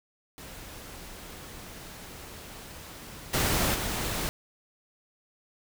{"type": "noise with level steps", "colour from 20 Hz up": "pink", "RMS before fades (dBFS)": [-44, -26, -31], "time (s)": [0.38, 4.29], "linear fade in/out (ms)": 0, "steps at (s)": [3.33, 3.74], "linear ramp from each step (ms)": 10, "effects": []}